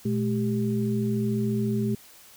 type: tone cluster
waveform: sine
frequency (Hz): 119.7 / 213.6 / 392.7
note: A#2 / G#3 / G4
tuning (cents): +46 / +49 / +3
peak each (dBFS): -28 / -25 / -31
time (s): 0.05-1.95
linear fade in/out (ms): 5
effects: white hiss -51 dBFS RMS until 2.36 s